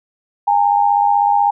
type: tone pair together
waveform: sine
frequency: 816 / 912.1 Hz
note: G#5 / A#5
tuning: -31 / -38 cents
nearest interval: major second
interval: 193 cents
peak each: -12 / -16 dBFS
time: 0.47-1.51 s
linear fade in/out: 10 ms
effects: none